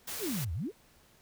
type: noise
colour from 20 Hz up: white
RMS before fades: -39 dBFS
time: 0.07-0.45 s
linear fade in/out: 10 ms
type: exponential two-way sweep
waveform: sine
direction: down then up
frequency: 503 to 74.3 to 503 Hz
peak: -32 dBFS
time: 0.19-0.72 s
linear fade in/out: 50 ms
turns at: 0.53 s
effects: pink hiss -63 dBFS RMS until 1.21 s